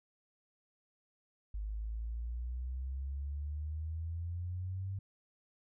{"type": "exponential sweep", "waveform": "sine", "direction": "up", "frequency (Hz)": [51, 98], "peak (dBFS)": -36, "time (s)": [1.54, 4.99], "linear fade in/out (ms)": 5, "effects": []}